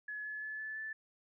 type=tone with pitch steps; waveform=sine; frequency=1700 / 1712.8 / 1725.7 / 1738.7 / 1751.8 Hz; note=G#6 / A6 / A6 / A6 / A6; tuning=+40 / -47 / -34 / -21 / -8 cents; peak=-39 dBFS; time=0.08-0.93 s; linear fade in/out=5 ms; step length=170 ms; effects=none